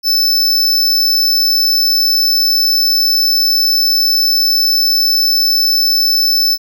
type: tone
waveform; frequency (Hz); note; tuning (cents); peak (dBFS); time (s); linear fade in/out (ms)
square; 5274; E8; 0; -10; 0.03-6.58; 50
effects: none